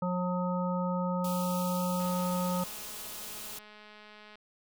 harmonic tone, 180 Hz, F#3, 47 cents flat, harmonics 1 / 3 / 5 / 7, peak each -30 / -35 / -37 / -38 dBFS, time 0.02-2.64 s, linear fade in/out 5 ms
white band-stop noise, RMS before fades -42 dBFS, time 1.24-3.59 s, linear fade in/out 5 ms, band 1400 to 2400 Hz, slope 96 dB/octave
click train, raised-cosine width 0.3 ms, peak -36 dBFS, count 498, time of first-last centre 2-4.355 s, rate 211 Hz
effects none

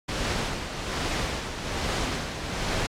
pink noise with tremolo, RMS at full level -27 dBFS, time 0.08-2.87 s, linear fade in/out 10 ms, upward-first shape sine, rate 1.2 Hz, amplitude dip 55%, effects low-pass 6000 Hz 12 dB/octave + AAC 64 kbps

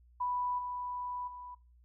sine tone with level steps, 987.8 Hz, B5, in tune, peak -31 / -36 / -44 dBFS, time 0.2-1.55 s, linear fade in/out 10 ms, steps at 0.58 / 1.27 s, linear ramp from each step 10 ms, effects noise-tail reverb RT60 0.3 s tail -20 dB re dry + added 60 Hz sine -59 dBFS peak until 1.84 s

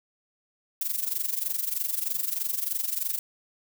violet noise with amplitude modulation, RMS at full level -26 dBFS, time 0.81-3.19 s, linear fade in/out 2 ms, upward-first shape sine, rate 23.2 Hz, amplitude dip 80%, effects none

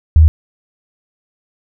sine tone, 78.6 Hz, D#2, 18 cents sharp, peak -3 dBFS, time 0.16-0.28 s, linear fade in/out 0 ms, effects none

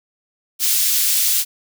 white high-pass noise, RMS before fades -17 dBFS, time 0.59-1.45 s, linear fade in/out 50 ms, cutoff 3400 Hz, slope 12 dB/octave, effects none

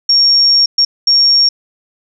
sine tone bursts at uneven times, 5540 Hz, F8, 15 cents flat, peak -6 dBFS, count 3, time 0.09-0.66 / 0.78-0.85 / 1.07-1.49 s, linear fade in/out 5 ms, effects none

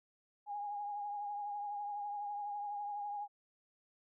sine tone with vibrato, 821 Hz, G#5, 20 cents flat, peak -38 dBFS, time 0.46-3.28 s, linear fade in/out 50 ms, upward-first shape triangle, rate 12 Hz, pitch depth 37 cents each way, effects none

